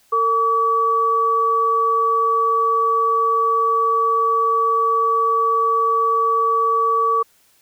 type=tone pair together; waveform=sine; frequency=454.1 / 1143 Hz; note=A#4 / D6; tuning=-45 / -47 cents; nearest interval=octave + major third; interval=1598 cents; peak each=-22 / -15 dBFS; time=0.12-7.23 s; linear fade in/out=10 ms; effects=white hiss -57 dBFS RMS until 7.61 s